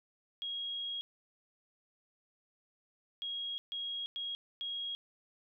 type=tone bursts at uneven times; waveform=sine; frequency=3287 Hz; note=G#7; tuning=19 cents flat; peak=-36 dBFS; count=5; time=0.42-1.01 / 3.22-3.58 / 3.72-4.06 / 4.16-4.35 / 4.61-4.95 s; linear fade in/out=0 ms; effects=none